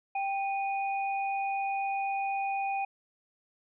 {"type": "tone pair together", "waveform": "sine", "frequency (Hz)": [786.5, 2471], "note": ["G5", "D#7"], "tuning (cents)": [6, -13], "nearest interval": "octave + minor sixth", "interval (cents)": 1981, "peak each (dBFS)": [-29, -37], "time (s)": [0.15, 2.85], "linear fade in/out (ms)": 5, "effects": []}